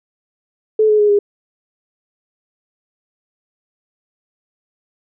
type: tone with pitch steps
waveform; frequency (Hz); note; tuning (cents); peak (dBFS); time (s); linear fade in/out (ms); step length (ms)
sine; 433.3 / 424.9 / 416.6 / 408.5; A4 / G#4 / G#4 / G#4; -27 / +40 / +5 / -29; -9; 0.79-1.19; 5; 100
effects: none